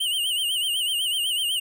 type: tone with vibrato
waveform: square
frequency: 2983 Hz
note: F#7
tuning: 13 cents sharp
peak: -23 dBFS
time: 0-1.6 s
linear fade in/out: 10 ms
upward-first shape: sine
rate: 8 Hz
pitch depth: 110 cents each way
effects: none